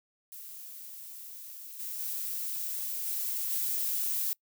violet noise with level steps, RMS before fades -45 / -38 / -35 / -33 / -31 dBFS, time 0.32-4.33 s, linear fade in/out 0 ms, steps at 1.79 / 1.99 / 3.06 / 3.5 s, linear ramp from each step 5 ms, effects noise-tail reverb RT60 0.1 s tail -25 dB re dry

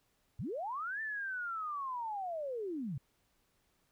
sine linear two-way sweep, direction up then down, 77.78 to 1791 to 118.6 Hz, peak -36 dBFS, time 0.39-2.98 s, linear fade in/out 5 ms, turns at 1.01 s, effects pink hiss -75 dBFS RMS until 3.91 s

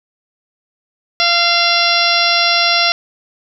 harmonic tone with a mistuned harmonic, 688 Hz, F5, 26 cents flat, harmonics 1 / 2 / 3 / 4 / 5 / 6 / 7 / 8, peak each -19 / -19 / -19 / -19 / -19 / -19 / -19 / -19 dBFS, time 1.2-2.92 s, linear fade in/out 0 ms, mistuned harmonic 3, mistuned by +17 cents, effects none

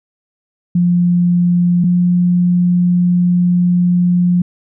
sine tone pair in turn, 175.6 / 177.23 Hz, F3 / F3, +10 / +26 cents, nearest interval unison, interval 16 cents, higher second, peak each -9 / -9 dBFS, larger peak neither, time 0.75-1.84 / 1.84-4.42 s, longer second, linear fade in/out 5 ms, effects none

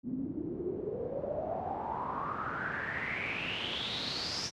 pink noise with low-pass filter sweep, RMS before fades -36 dBFS, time 0.03-4.51 s, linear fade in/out 50 ms, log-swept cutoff 240 to 5600 Hz, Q 8.3, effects high-pass 100 Hz 12 dB/octave

